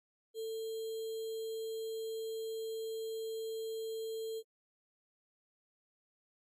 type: tone with sample-and-hold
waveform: sine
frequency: 445.4 Hz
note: A4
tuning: 21 cents sharp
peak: -37 dBFS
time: 0.34-4.43 s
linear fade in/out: 50 ms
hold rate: 3675 Hz
effects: AAC 48 kbps